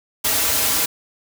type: noise with comb filter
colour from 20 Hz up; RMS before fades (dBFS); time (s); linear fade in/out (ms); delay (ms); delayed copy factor
white; -19; 0.24-0.86; 10; 5.5; -0.95
effects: none